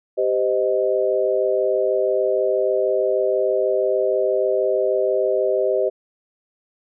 sine chord, C minor, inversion second, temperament equal with one note detuned, 392 / 516 / 622.3 Hz, G4 / C5 / Eb5, 0 / -24 / 0 cents, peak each -21 dBFS, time 0.17-5.9 s, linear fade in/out 20 ms, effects none

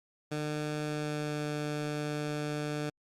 15% pulse tone with pitch glide, 150.7 to 149.14 Hz, D3 to D3, +45 to +27 cents, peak -26 dBFS, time 0.31-2.9 s, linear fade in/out 10 ms, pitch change -18 cents, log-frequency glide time 0.85-1.47 s, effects low-pass 9000 Hz 12 dB/octave + Opus 48 kbps

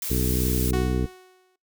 blue noise, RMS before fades -30 dBFS, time 0.02-0.71 s, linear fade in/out 2 ms
harmonic tone, 62.6 Hz, B1, 24 cents sharp, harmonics 1 / 2 / 3 / 4 / 5 / 6 / 7, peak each -25 / -28 / -30 / -31 / -32 / -33 / -33 dBFS, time 0.1-1.06 s, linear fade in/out 5 ms
sawtooth tone with exponential decay, 370 Hz, F#4, in tune, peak -21 dBFS, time 0.73-1.56 s, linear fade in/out 5 ms, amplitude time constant 180 ms
effects noise-tail reverb RT60 0.2 s tail -23 dB re dry

